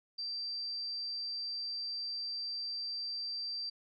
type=tone; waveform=sine; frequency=4691 Hz; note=D8; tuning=3 cents flat; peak=-36 dBFS; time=0.18-3.7 s; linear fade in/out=10 ms; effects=none